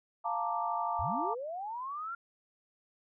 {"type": "chord", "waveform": "sine", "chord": "Bb major seventh", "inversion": "second", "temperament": "equal", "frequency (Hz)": [698.5, 880, 932.3, 1174.7], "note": ["F5", "A5", "Bb5", "D6"], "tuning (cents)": [0, 0, 0, 0], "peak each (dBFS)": -36, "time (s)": [0.24, 1.35], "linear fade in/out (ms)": 20}
{"type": "linear sweep", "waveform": "sine", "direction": "up", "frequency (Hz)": [55.2, 1403], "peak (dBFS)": -36, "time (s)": [0.99, 2.15], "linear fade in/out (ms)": 5}
{"effects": []}